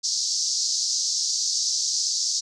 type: band-pass noise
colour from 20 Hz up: white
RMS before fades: -25 dBFS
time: 0.03-2.41 s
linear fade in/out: 20 ms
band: 4500 to 6500 Hz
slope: 48 dB/octave
effects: none